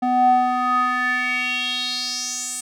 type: tone with band-pass filter sweep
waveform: square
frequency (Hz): 249.8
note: B3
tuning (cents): +20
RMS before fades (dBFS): -21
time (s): 0.02-2.61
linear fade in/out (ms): 10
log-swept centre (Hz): 570 to 8500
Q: 4.9
effects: none